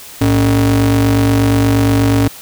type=ring-modulated tone; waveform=square; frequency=84.9 Hz; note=F2; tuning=48 cents flat; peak=-7 dBFS; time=0.21-2.28 s; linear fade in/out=5 ms; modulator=194 Hz; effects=white hiss -34 dBFS RMS until 2.41 s